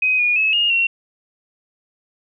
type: tone with pitch steps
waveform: sine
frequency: 2517 / 2444 / 2585 / 2845 / 2733 Hz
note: D#7 / D#7 / E7 / F7 / F7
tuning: +19 / -32 / -34 / +31 / -38 cents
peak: -14 dBFS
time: 0.02-0.87 s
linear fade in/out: 5 ms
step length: 170 ms
effects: none